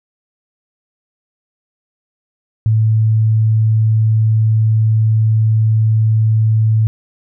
sine tone, 110 Hz, A2, in tune, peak -9 dBFS, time 2.66-6.87 s, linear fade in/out 0 ms, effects none

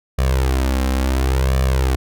sawtooth tone with flanger, 65.41 Hz, C2, in tune, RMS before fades -17 dBFS, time 0.18-1.96 s, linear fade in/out 10 ms, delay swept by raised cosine 1.7 to 3.8 ms, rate 0.71 Hz, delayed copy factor +0.8, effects none

